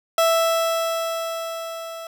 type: tone with level ramp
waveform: 30% pulse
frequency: 660 Hz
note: E5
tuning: 2 cents sharp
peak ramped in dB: -12 to -30 dBFS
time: 0.18-2.07 s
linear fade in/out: 2 ms
effects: none